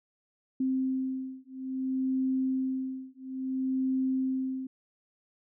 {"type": "beating tone pair", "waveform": "sine", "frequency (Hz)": [261.6, 262.19], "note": ["C4", "C4"], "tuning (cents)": [0, 4], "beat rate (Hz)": 0.59, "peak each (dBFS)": -31, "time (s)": [0.6, 4.67], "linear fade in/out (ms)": 5, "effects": []}